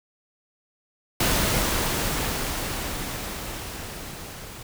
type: noise with level ramp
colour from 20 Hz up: pink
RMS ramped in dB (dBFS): -21 to -40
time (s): 1.2-4.63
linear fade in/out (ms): 5
effects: none